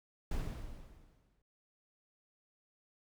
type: noise with exponential decay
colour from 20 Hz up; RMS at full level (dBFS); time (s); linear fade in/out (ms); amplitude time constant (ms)
brown; -34; 0.31-1.42; 5; 240
effects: none